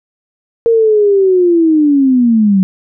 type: linear sweep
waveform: sine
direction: down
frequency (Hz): 466.2 to 185.3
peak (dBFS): -6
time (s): 0.66-2.63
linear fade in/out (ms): 0
effects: none